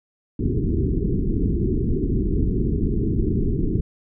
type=low-pass noise; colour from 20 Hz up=pink; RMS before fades=-21 dBFS; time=0.39-3.81 s; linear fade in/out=5 ms; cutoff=420 Hz; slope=96 dB/octave; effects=none